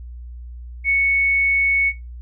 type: tone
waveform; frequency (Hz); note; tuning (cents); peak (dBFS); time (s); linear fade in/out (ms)
sine; 2215; C#7; -2; -14; 0.84-1.93; 50
effects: noise-tail reverb RT60 0.2 s tail -17 dB re dry + added 60 Hz sine -32 dBFS peak until 2.21 s